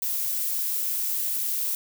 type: noise with amplitude modulation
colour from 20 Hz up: violet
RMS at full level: -26 dBFS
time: 0.02-1.75 s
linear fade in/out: 2 ms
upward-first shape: sine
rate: 226 Hz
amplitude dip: 25%
effects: none